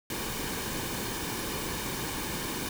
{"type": "noise with comb filter", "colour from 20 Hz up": "pink", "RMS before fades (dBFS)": -34, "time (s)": [0.1, 2.69], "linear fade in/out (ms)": 2, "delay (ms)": 1.5, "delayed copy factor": -0.5, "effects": []}